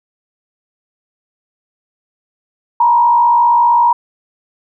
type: tone with frequency modulation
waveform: sine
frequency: 950 Hz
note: A#5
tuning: 33 cents sharp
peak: -7 dBFS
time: 2.8-3.93 s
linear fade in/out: 5 ms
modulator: 55.3 Hz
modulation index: 0.62
effects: none